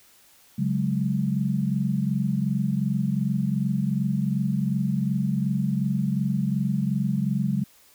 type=chord; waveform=sine; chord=C# suspended fourth; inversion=none; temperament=equal with one note detuned; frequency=139.39 / 185 / 207.7 Hz; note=C#3 / F#3 / G#3; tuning=+10 / 0 / 0 cents; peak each=-26 dBFS; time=0.58-7.64 s; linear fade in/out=10 ms; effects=white hiss -56 dBFS RMS until 7.94 s